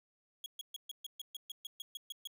40% pulse tone bursts, 3316 Hz, G#7, 3 cents flat, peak -40 dBFS, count 13, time 0.44-2.273 s, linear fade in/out 2 ms, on 21 ms, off 130 ms, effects none

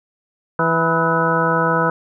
harmonic tone with a mistuned harmonic, 164.81 Hz, E3, in tune, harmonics 1 / 2 / 3 / 4 / 5 / 6 / 8 / 9, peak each -22 / -26 / -21 / -25 / -29 / -21 / -21 / -22 dBFS, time 0.59-1.9 s, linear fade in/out 2 ms, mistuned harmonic 8, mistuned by -46 cents, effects none

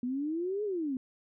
sine exponential two-way sweep, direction up then down, 240.6 to 429.6 to 249.8 Hz, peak -30 dBFS, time 0.03-0.97 s, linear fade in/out 2 ms, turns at 0.64 s, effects none

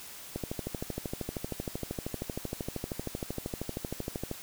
click train, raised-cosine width 2 ms, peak -20 dBFS, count 52, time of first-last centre 0.36-4.313 s, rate 12.9 Hz, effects white hiss -46 dBFS RMS until 4.42 s

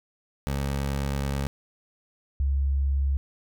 20% pulse / sine tone pair in turn, 69.3 / 68.82 Hz, C#2 / C#2, 0 / -12 cents, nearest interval unison, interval 12 cents, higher first, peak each -21 dBFS, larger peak neither, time 0.47-1.47 / 2.4-3.17 s, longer first, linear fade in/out 0 ms, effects none

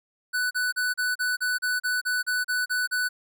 square tone bursts, 1491 Hz, F#6, 13 cents sharp, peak -24 dBFS, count 13, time 0.33-3.09 s, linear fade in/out 20 ms, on 180 ms, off 35 ms, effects none

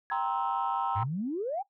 sine tone with exponential decay, 1681 Hz, G#6, 20 cents sharp, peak -32 dBFS, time 0.1-0.35 s, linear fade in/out 0 ms, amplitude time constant 54 ms
sine chord, C dominant seventh, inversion second, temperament just, 784.9 / 941.9 / 1046.5 / 1308.1 Hz, G5 / Bb5 / C6 / E6, +2 / +18 / 0 / -14 cents, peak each -31 / -30 / -34 / -34 dBFS, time 0.11-1.04 s, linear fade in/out 10 ms
sine exponential sweep, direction up, 92.5 to 837 Hz, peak -29 dBFS, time 0.95-1.63 s, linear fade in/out 20 ms
effects noise-tail reverb RT60 0.1 s tail -18 dB re dry + tanh soft clip ceiling -20 dBFS

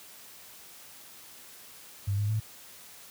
sine tone with pitch steps, 99.9 / 103.6 / 108.9 Hz, G2 / G#2 / A2, +33 / -4 / -17 cents, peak -25 dBFS, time 2.07-2.4 s, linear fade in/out 10 ms, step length 110 ms, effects white hiss -50 dBFS RMS until 3.1 s + high-pass 60 Hz 12 dB/octave

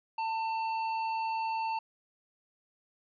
sine tone with tanh clipping, 895 Hz, A5, 29 cents sharp, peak -32 dBFS, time 0.18-1.79 s, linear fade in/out 5 ms, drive 12 dB, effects resampled to 11025 Hz

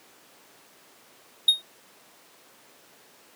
triangle tone with exponential decay, 3723 Hz, A#7, 3 cents flat, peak -9 dBFS, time 1.48-1.62 s, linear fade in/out 5 ms, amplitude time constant 29 ms, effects pink hiss -54 dBFS RMS until 3.35 s + high-pass 300 Hz 12 dB/octave

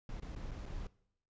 brown noise with dropouts, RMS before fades -43 dBFS, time 0.09-0.87 s, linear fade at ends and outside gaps 2 ms, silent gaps 0.2-0.222 / 0.351-0.361 / 0.511-0.515 / 0.657-0.661 s, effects noise-tail reverb RT60 0.7 s tail -20 dB re dry + resampled to 16000 Hz

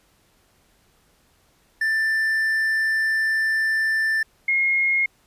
triangle / sine tone pair in turn, 1774 / 2150 Hz, A6 / C7, +14 / +47 cents, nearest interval minor third, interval 333 cents, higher second, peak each -17 dBFS, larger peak neither, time 1.81-4.23 / 4.48-5.06 s, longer first, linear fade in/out 5 ms, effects pink hiss -61 dBFS RMS until 5.26 s + resampled to 32000 Hz

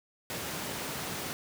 pink high-pass noise, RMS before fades -37 dBFS, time 0.3-1.33 s, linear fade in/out 0 ms, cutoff 130 Hz, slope 12 dB/octave, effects none

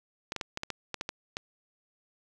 clicks, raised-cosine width 0.2 ms, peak -16 dBFS, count 10, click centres 0.321 / 0.363 / 0.412 / 0.574 / 0.634 / 0.703 / 0.943 / 1.011 / 1.091 / 1.369 s, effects none

